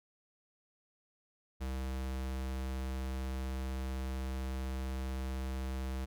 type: tone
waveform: square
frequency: 65.41 Hz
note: C2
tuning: in tune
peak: -36 dBFS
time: 1.6-6.06 s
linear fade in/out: 20 ms
effects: none